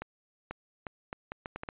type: accelerating click train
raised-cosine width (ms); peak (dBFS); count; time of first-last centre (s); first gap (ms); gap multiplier
0.5; -22; 9; 0.02-1.688; 490; 0.73
effects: resampled to 8000 Hz